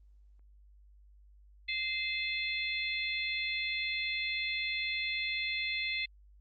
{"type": "harmonic tone with a mistuned harmonic", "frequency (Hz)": 693, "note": "F5", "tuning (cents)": -14, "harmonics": [3, 4, 5, 6], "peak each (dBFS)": [-35, -37, -39, -41], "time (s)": [1.68, 6.06], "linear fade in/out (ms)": 10, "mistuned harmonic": 4, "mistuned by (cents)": -120, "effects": ["added 50 Hz sine -56 dBFS peak until 6.4 s", "Opus 24 kbps"]}